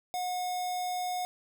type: tone with notch filter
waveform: square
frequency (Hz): 725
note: F#5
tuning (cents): -35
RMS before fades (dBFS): -33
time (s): 0.14-1.25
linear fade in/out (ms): 0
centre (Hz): 1800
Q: 1.3
effects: 10-bit